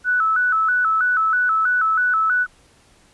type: tone with vibrato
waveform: sine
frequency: 1391 Hz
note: F6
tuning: 7 cents flat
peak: -15 dBFS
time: 0.04-2.47 s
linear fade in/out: 50 ms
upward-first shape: square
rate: 3.1 Hz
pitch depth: 110 cents each way
effects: pink hiss -54 dBFS RMS until 3.13 s + resampled to 24000 Hz